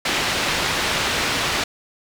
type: low-pass noise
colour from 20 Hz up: white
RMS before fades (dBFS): -22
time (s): 0.05-1.64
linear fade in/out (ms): 5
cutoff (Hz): 3700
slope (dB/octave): 12
effects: none